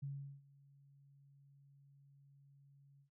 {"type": "tone with ADSR envelope", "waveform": "sine", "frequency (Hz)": 139.6, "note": "C#3", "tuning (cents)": 13, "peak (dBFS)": -40, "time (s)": [0.02, 3.1], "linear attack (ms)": 14, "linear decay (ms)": 380, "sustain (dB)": -23, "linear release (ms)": 100, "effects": []}